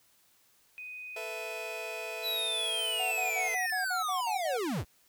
sine tone, 2496 Hz, D#7, 5 cents sharp, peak -40 dBFS, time 0.78-3.7 s, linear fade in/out 0 ms
sawtooth chord, A suspended second, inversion none, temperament just, 440 / 495 / 660 Hz, A4 / B4 / E5, 0 / +4 / +2 cents, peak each -39 / -41 / -36 dBFS, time 1.16-3.55 s, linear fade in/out 5 ms
square linear sweep, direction down, 4016 to 45 Hz, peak -31 dBFS, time 2.22-4.85 s, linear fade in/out 50 ms
triangle tone bursts, 740 Hz, F#5, in tune, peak -31 dBFS, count 9, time 2.99-4.576 s, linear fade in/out 10 ms, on 130 ms, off 52 ms
effects white hiss -66 dBFS RMS until 5.08 s

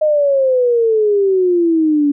sine exponential sweep, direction down, 622.3 to 283.7 Hz, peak -10 dBFS, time 0.01-2.12 s, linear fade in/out 10 ms, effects none

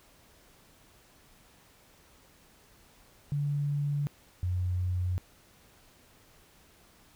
sine tone pair in turn, 144.3 / 90.38 Hz, D3 / F#2, -30 / -40 cents, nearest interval minor sixth, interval 810 cents, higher first, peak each -27 dBFS, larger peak neither, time 3.32-4.07 / 4.43-5.18 s, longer neither, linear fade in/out 0 ms, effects pink hiss -60 dBFS RMS until 7.15 s

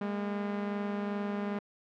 sawtooth tone pair together, 203.4 / 225.9 Hz, G#3 / A3, -36 / +46 cents, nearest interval major second, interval 182 cents, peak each -28 / -38 dBFS, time 0.01-1.59 s, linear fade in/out 5 ms, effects low-pass 2000 Hz 12 dB/octave

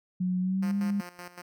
sine tone with pitch glide, 182.6 to 201.4 Hz, F#3 to G3, -23 to +47 cents, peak -25 dBFS, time 0.2-1.01 s, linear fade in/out 10 ms, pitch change +170 cents, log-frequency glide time 0.4-0.79 s
5% pulse tone with tremolo, 176.9 Hz, F3, 23 cents sharp, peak -29 dBFS, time 0.62-1.42 s, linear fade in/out 10 ms, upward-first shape square, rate 5.3 Hz, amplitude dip 75%
effects none

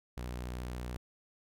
sawtooth tone with vibrato, 61.3 Hz, B1, 12 cents flat, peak -34 dBFS, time 0.17-0.97 s, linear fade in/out 5 ms, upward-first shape square, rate 14 Hz, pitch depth 21 cents each way, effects none

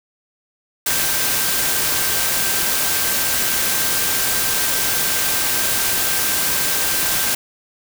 sine tone in noise, 1568 Hz, G6, in tune, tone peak -30 dBFS, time 0.86-7.35 s, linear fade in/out 5 ms, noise white, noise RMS -19 dBFS, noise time 0.86-7.35 s, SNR -14 dB, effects none

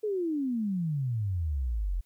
sine exponential sweep, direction down, 440 to 41.2 Hz, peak -27 dBFS, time 0.03-2.01 s, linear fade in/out 10 ms, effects white hiss -72 dBFS RMS until 2.05 s

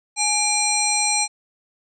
harmonic tone with a mistuned harmonic, 830.6 Hz, G#5, in tune, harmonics 1 / 3 / 5 / 7 / 9 / 10, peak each -25 / -25 / -25 / -25 / -25 / -25 dBFS, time 0.16-1.28 s, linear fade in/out 50 ms, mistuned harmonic 3, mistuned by -73 cents, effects none

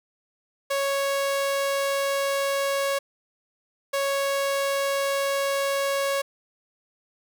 sawtooth tone pair in turn, 554 / 554 Hz, C#5 / C#5, -1 / -1 cents, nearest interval unison, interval 0 cents, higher neither, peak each -19 dBFS, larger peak neither, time 0.7-2.99 / 3.93-6.22 s, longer neither, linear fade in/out 10 ms, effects none

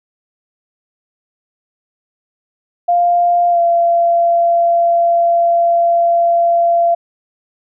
sine tone with pitch glide, 698.5 to 684.1 Hz, F5 to F5, 0 to -36 cents, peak -9 dBFS, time 2.88-6.95 s, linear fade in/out 10 ms, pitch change -36 cents, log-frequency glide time 3.5-3.59 s, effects none

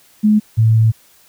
sine tone pair in turn, 212.3 / 111.49 Hz, G#3 / A2, +38 / +23 cents, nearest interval major seventh, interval 1115 cents, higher first, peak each -8 dBFS, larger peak neither, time 0.23-0.4 / 0.57-0.92 s, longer second, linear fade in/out 20 ms, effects white hiss -50 dBFS RMS until 1.28 s

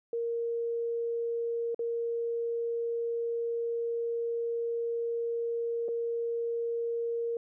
sine tone with dropouts, 466.2 Hz, A#4, in tune, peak -29 dBFS, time 0.13-7.37 s, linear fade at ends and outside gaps 2 ms, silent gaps 1.746-1.792 / 5.883-5.887 s, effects none

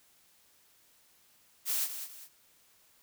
blue noise with echo, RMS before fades -31 dBFS, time 1.65-1.89 s, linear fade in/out 50 ms, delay 200 ms, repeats 2, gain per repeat -9 dB, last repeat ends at 2.29 s, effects white hiss -65 dBFS RMS until 3.02 s

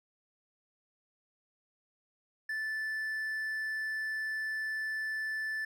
triangle tone, 1754 Hz, A6, 6 cents flat, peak -31 dBFS, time 2.49-5.65 s, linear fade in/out 5 ms, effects none

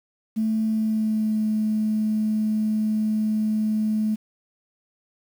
sine tone with pitch glide, 219.7 to 215.6 Hz, A3 to A3, -2 to -35 cents, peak -19 dBFS, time 0.36-4.16 s, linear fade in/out 20 ms, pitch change -33 cents, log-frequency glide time 0.65-1.45 s, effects tanh soft clip ceiling -15 dBFS + 8-bit

